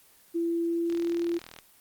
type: tone with pitch glide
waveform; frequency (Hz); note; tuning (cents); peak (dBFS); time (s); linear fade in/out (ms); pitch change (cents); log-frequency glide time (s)
sine; 336.9 to 340.4; E4 to F4; +38 to -44; -25; 0.34-1.39; 20; +18; 0.65-1.21
type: click train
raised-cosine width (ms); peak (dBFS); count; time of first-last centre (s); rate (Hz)
0.2; -25; 29; 0.9-1.588; 40.7
effects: white hiss -58 dBFS RMS until 1.8 s + Opus 24 kbps